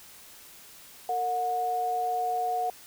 sine tone pair together, 458.9 / 727.9 Hz, A#4 / F#5, -27 / -29 cents, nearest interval minor sixth, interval 798 cents, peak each -35 / -26 dBFS, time 1.09-2.7 s, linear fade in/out 2 ms, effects white hiss -50 dBFS RMS until 2.86 s

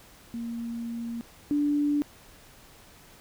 sine tone pair in turn, 233.1 / 291.8 Hz, A#3 / D4, 0 / -11 cents, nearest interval major third, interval 389 cents, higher second, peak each -31 / -22 dBFS, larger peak second, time 0.34-1.21 / 1.51-2.02 s, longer first, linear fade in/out 0 ms, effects pink hiss -53 dBFS RMS until 3.2 s

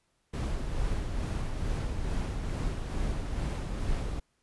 brown noise with tremolo, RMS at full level -30 dBFS, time 0.33-4.2 s, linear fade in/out 10 ms, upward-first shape sine, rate 2.3 Hz, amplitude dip 35%, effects pink hiss -74 dBFS RMS until 4.42 s + resampled to 24000 Hz

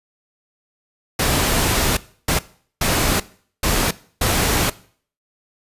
pink noise bursts at uneven times, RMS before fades -18 dBFS, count 5, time 1.19-1.97 / 2.28-2.39 / 2.81-3.2 / 3.63-3.91 / 4.21-4.7 s, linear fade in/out 5 ms, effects noise-tail reverb RT60 0.5 s tail -19 dB re dry + resampled to 32000 Hz

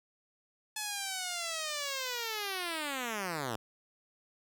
5% pulse linear sweep, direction down, 861 to 103.83 Hz, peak -23 dBFS, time 0.76-3.56 s, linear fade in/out 5 ms, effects none

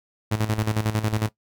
sawtooth tone with tremolo, 108.2 Hz, A2, 29 cents flat, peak -16 dBFS, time 0.31-1.29 s, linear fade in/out 10 ms, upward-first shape square, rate 11 Hz, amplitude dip 70%, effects noise-tail reverb RT60 0.1 s tail -17 dB re dry

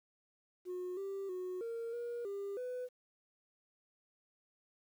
sine tone with pitch steps, 362.4 / 391.9 / 366.3 / 461.8 / 475.5 / 399.4 / 499.6 Hz, F#4 / G4 / F#4 / A#4 / A#4 / G4 / B4, -36 / 0 / -17 / -16 / +34 / +32 / +20 cents, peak -36 dBFS, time 0.65-2.89 s, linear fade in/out 50 ms, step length 320 ms, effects tanh soft clip ceiling -37 dBFS + 11-bit

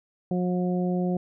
harmonic tone, 180 Hz, F#3, 47 cents flat, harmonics 1 / 2 / 3 / 4, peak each -24 / -30 / -34 / -36 dBFS, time 0.31-1.17 s, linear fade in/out 2 ms, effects none

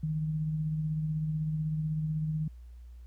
sine tone with tremolo, 155.56 Hz, D#3, in tune, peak -27 dBFS, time 0.03-2.48 s, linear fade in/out 5 ms, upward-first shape triangle, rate 16 Hz, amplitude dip 35%, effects added 60 Hz sine -45 dBFS peak until 3.06 s + pink hiss -72 dBFS RMS until 3.06 s

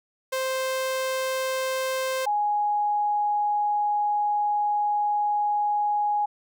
sawtooth / sine tone pair in turn, 523.3 / 830.7 Hz, C5 / G#5, 0 / 0 cents, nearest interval minor sixth, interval 800 cents, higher second, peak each -21 dBFS, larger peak neither, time 0.32-2.26 / 2.26-6.26 s, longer second, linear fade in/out 10 ms, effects none

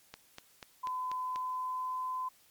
click train, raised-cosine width 0.2 ms, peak -26 dBFS, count 6, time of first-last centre 0.14-1.36 s, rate 4.1 Hz
sine tone with pitch glide, 1014 to 1020.5 Hz, B5 to C6, +45 to -44 cents, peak -33 dBFS, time 0.83-2.29 s, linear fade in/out 10 ms, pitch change +11 cents, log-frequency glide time 1.22-2.1 s
effects white hiss -64 dBFS RMS until 2.5 s + MP3 96 kbps

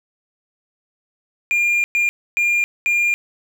triangle tone bursts at uneven times, 2406 Hz, D7, 41 cents sharp, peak -13 dBFS, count 4, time 1.51-1.84 / 1.95-2.09 / 2.37-2.64 / 2.86-3.14 s, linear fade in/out 0 ms, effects none

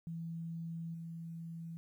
sine tone with level steps, 165.8 Hz, E3, 10 cents sharp, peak -39 / -42 dBFS, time 0.07-1.77 s, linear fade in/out 0 ms, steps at 0.94 s, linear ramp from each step 5 ms, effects 12-bit

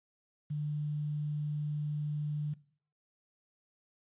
sine tone with quantisation, 148.9 Hz, D3, 24 cents sharp, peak -32 dBFS, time 0.5-2.54 s, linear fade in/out 10 ms, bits 10, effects noise-tail reverb RT60 0.5 s tail -19 dB re dry + resampled to 8000 Hz

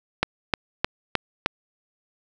click train, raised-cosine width 0.3 ms, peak -3 dBFS, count 5, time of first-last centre 0.23-1.461 s, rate 3.25 Hz, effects none

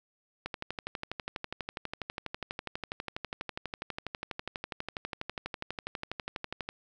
click train, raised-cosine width 0.3 ms, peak -19 dBFS, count 77, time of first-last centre 0.46-6.69 s, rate 12.2 Hz, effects none

